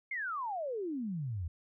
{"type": "exponential sweep", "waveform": "sine", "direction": "down", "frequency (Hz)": [2188, 77.78], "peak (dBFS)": -34, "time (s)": [0.11, 1.48], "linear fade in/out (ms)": 5, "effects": []}